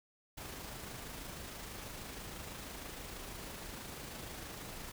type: noise with amplitude modulation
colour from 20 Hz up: pink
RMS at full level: -45 dBFS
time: 0.37-4.92 s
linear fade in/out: 10 ms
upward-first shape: sine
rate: 26.2 Hz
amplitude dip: 30%
effects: none